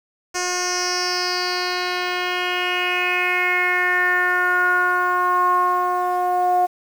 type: tone with low-pass filter sweep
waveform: 10% pulse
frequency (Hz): 360.1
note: F#4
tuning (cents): -47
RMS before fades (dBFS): -20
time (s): 0.34-6.67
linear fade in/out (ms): 20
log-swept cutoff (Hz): 6800 to 720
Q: 5.4
effects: 7-bit